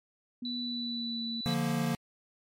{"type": "tone with pitch glide", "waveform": "sine", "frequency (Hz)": [244.1, 230.4], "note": ["B3", "A#3"], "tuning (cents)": [-20, -20], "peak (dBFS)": -35, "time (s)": [0.42, 1.41], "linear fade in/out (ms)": 5, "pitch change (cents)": -100, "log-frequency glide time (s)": [0.59, 1.23]}
{"type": "tone", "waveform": "sine", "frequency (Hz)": 3967, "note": "B7", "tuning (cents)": 7, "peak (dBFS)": -35, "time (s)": [0.45, 1.54], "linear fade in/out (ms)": 2}
{"type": "chord", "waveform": "square", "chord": "Bb major", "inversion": "first", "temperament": "equal with one note detuned", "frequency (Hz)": [146.16, 174.61, 233.1], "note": ["D3", "F3", "Bb3"], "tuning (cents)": [-8, 0, 0], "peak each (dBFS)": [-34, -34, -32], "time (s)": [1.46, 1.95], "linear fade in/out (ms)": 0}
{"effects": ["MP3 64 kbps"]}